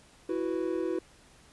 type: chord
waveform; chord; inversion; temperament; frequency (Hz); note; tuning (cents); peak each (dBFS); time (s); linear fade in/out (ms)
triangle; E suspended second; none; equal; 329.6 / 370 / 493.9; E4 / F#4 / B4; 0 / 0 / 0; -30 / -30 / -34; 0.29-0.99; 5
effects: pink hiss -58 dBFS RMS until 1.52 s + resampled to 24000 Hz